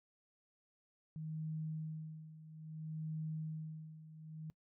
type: tone with tremolo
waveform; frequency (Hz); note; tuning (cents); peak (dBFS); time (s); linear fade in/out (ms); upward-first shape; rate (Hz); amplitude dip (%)
sine; 157; D#3; +16; -38; 1.16-4.5; 0; sine; 0.6; 80
effects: noise-tail reverb RT60 0.1 s tail -22 dB re dry